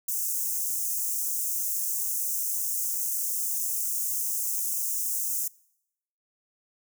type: high-pass noise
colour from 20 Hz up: white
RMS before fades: -29 dBFS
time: 0.08-5.48 s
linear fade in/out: 5 ms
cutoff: 6100 Hz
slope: 48 dB/octave
effects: noise-tail reverb RT60 0.8 s tail -24 dB re dry